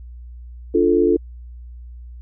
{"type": "chord", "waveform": "sine", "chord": "D minor", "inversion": "none", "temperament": "equal with one note detuned", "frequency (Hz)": [292.1, 349.2, 440], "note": ["D4", "F4", "A4"], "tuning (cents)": [-9, 0, 0], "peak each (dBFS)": [-19, -16, -17], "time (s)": [0.74, 1.17], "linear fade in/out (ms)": 10, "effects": ["added 60 Hz sine -34 dBFS peak until 2.21 s"]}